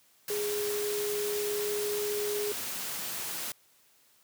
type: tone in noise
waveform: sine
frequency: 415 Hz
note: G#4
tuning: 1 cent flat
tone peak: -30 dBFS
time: 0.3-2.52 s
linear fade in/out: 2 ms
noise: white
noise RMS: -36 dBFS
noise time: 0.28-3.52 s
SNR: +3 dB
effects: white hiss -64 dBFS RMS until 4.23 s + high-pass 100 Hz 12 dB/octave